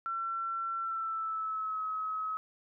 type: tone with pitch glide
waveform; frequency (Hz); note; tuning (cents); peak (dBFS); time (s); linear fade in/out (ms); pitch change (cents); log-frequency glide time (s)
sine; 1350 to 1280.1; E6 to D#6; +41 to +49; -32; 0.06-2.37; 0; -92; 0.8-1.82
effects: none